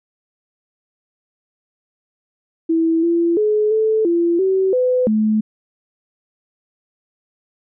sine tone with pitch steps, 327.2 / 338.9 / 424.8 / 437.6 / 341 / 381.1 / 504 / 215.9 Hz, E4 / E4 / G#4 / A4 / F4 / G4 / B4 / A3, -13 / +48 / +39 / -9 / -41 / -49 / +35 / -33 cents, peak -13 dBFS, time 2.69-5.41 s, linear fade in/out 10 ms, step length 340 ms, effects none

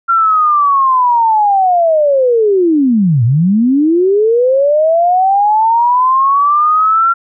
sine linear two-way sweep, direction down then up, 1376 to 110 to 1376 Hz, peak -7 dBFS, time 0.08-7.14 s, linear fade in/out 20 ms, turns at 3.24 s, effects none

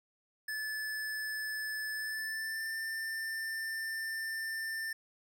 square tone with pitch glide, 1735 to 1790 Hz, A6 to A6, -25 to +29 cents, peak -36 dBFS, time 0.48-4.93 s, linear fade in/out 5 ms, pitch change +54 cents, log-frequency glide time 1.93-2.75 s, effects none

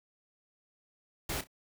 pink noise with echo, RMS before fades -35 dBFS, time 1.29-1.41 s, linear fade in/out 5 ms, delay 31 ms, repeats 2, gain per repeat -13 dB, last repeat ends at 1.472 s, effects none

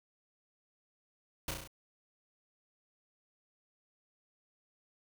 pink noise with echo, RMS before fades -36 dBFS, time 1.48-1.51 s, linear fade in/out 2 ms, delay 33 ms, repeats 5, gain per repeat -3 dB, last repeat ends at 1.675 s, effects none

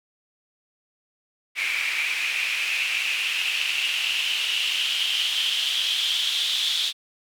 white noise with band-pass filter sweep, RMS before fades -25 dBFS, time 1.55-6.93 s, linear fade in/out 50 ms, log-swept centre 2300 to 3500 Hz, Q 6.6, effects none

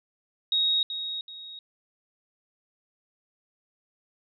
sine tone with echo, 3769 Hz, A#7, 18 cents sharp, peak -21 dBFS, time 0.52-0.83 s, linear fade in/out 2 ms, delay 380 ms, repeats 2, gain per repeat -9 dB, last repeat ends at 1.59 s, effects none

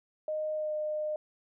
sine tone with pitch glide, 617 to 609.6 Hz, D#5 to D#5, -15 to -36 cents, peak -30 dBFS, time 0.28-1.16 s, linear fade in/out 2 ms, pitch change -21 cents, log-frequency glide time 0.55-0.73 s, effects none

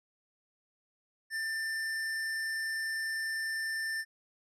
square tone, 1785 Hz, A6, 24 cents sharp, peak -33 dBFS, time 1.3-4.05 s, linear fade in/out 50 ms, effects low-pass 11000 Hz 12 dB/octave

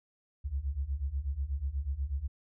sine beating tone pair, 64.7 / 72.9 Hz, C2 / D2, -19 / -12 cents, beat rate 8.2 Hz, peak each -35 / -33 dBFS, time 0.44-2.28 s, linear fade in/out 20 ms, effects none

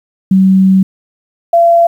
sine tone pair in turn, 190.2 / 680.5 Hz, F#3 / F5, +48 / -45 cents, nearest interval octave + minor seventh, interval 2207 cents, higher second, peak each -4 dBFS, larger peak neither, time 0.31-0.83 / 1.53-1.87 s, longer first, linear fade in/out 5 ms, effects 7-bit

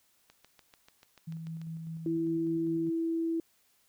click train, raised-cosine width 0.2 ms, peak -36 dBFS, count 10, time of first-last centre 0.3-1.616 s, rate 6.84 Hz
sine tone with tremolo, 162.7 Hz, E3, 22 cents flat, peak -36 dBFS, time 1.27-2.9 s, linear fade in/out 10 ms, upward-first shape square, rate 5 Hz, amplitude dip 25%
sine tone, 329.6 Hz, E4, in tune, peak -28 dBFS, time 2.06-3.4 s, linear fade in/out 2 ms
effects white hiss -69 dBFS RMS until 3.88 s

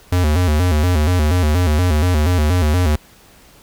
square tone with vibrato, 82.41 Hz, E2, in tune, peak -13 dBFS, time 0.12-2.96 s, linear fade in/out 5 ms, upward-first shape square, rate 4.2 Hz, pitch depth 150 cents each way, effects pink hiss -47 dBFS RMS until 3.62 s

